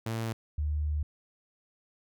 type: tone pair in turn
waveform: sawtooth / sine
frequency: 113.1 / 74.87 Hz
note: A2 / D2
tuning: +48 / +34 cents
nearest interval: perfect fifth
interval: 714 cents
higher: first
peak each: -27 dBFS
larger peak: neither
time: 0.06-0.33 / 0.58-1.03 s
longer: second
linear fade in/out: 5 ms
effects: none